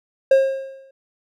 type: tone with exponential decay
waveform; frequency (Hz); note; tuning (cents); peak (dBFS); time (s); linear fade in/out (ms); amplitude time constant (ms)
triangle; 537; C5; +45; -6; 0.31-0.91; 5; 130
effects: none